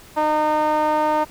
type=tone with band-pass filter; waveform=sawtooth; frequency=305.7 Hz; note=D#4; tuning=30 cents flat; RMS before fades=-19 dBFS; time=0.16-1.25 s; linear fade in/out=20 ms; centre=840 Hz; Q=3.5; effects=pink hiss -45 dBFS RMS until 1.3 s